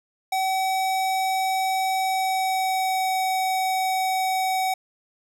square tone with pitch glide, 760 to 754.3 Hz, F#5 to F#5, +46 to +33 cents, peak -22 dBFS, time 0.32-4.74 s, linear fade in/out 5 ms, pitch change -13 cents, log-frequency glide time 1.97-3.14 s, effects none

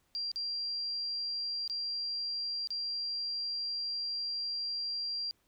sine tone with dropouts, 4748 Hz, D8, 18 cents sharp, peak -33 dBFS, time 0.15-5.31 s, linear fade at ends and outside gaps 0 ms, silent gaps 0.316-0.359 / 1.677-1.698 / 2.673-2.705 s, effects pink hiss -73 dBFS RMS until 5.47 s

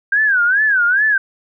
sine tone with vibrato, 1568 Hz, G6, in tune, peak -11 dBFS, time 0.12-1.18 s, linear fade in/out 5 ms, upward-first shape sine, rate 2.4 Hz, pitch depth 190 cents each way, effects none

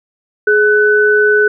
sine tone pair together, 420 / 1498.4 Hz, G#4 / F#6, +19 / +21 cents, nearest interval octave + minor seventh, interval 2202 cents, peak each -10 dBFS, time 0.47-1.48 s, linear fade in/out 5 ms, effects none

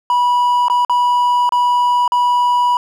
triangle tone with dropouts, 977 Hz, B5, 19 cents flat, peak -9 dBFS, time 0.1-2.77 s, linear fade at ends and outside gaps 1 ms, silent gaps 0.683-0.699 / 0.849-0.896 / 1.492-1.522 / 2.078-2.12 s, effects none

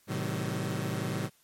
sawtooth chord, A diminished seventh, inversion none, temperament just, 110 / 132 / 158.4 / 190.08 Hz, A2 / C3 / Eb3 / Gb3, 0 / +16 / +31 / +47 cents, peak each -32 dBFS, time 0.07-1.3 s, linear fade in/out 50 ms, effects white hiss -65 dBFS RMS until 1.43 s + MP3 64 kbps

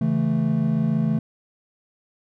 triangle chord, A major, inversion first, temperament equal, 138.59 / 164.81 / 220 Hz, C#3 / E3 / A3, 0 / 0 / 0 cents, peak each -23 / -21 / -20 dBFS, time 0.01-1.19 s, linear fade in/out 5 ms, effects none

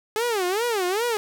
sawtooth tone with vibrato, 415.3 Hz, G#4, in tune, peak -18 dBFS, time 0.16-1.17 s, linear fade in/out 0 ms, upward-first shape sine, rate 2.5 Hz, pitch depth 270 cents each way, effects none

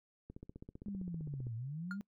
click train, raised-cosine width 3 ms, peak -35 dBFS, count 19, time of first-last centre 0.3-1.469 s, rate 15.4 Hz
sine linear two-way sweep, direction down then up, 207.7 to 110 to 207.7 Hz, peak -39 dBFS, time 0.86-2.01 s, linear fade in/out 0 ms, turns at 1.55 s
triangle tone with exponential decay, 1415 Hz, F6, 22 cents sharp, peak -34 dBFS, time 1.91-1.99 s, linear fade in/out 1 ms, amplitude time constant 16 ms
effects noise-tail reverb RT60 0.1 s tail -23 dB re dry

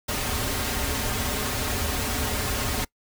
pink noise with comb filter, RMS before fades -27 dBFS, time 0.08-2.85 s, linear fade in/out 10 ms, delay 6 ms, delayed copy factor -0.75, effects noise-tail reverb RT60 0.1 s tail -23 dB re dry

